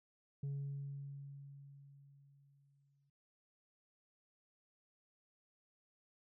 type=tone with exponential decay; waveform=sine; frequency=140 Hz; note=C#3; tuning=18 cents sharp; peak=-35 dBFS; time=0.43-3.1 s; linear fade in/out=5 ms; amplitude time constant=580 ms; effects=tanh soft clip ceiling -37 dBFS